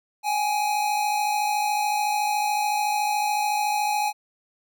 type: tone pair together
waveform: square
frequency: 784 / 837.8 Hz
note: G5 / G#5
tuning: 0 / +15 cents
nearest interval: minor second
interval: 115 cents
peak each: -31 / -23 dBFS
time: 0.23-4.13 s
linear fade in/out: 50 ms
effects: none